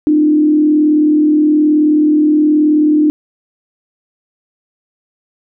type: tone with frequency modulation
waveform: sine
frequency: 302.7 Hz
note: D#4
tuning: 48 cents flat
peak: -7 dBFS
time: 0.07-3.1 s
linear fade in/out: 0 ms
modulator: 38.9 Hz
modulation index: 0.43
effects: none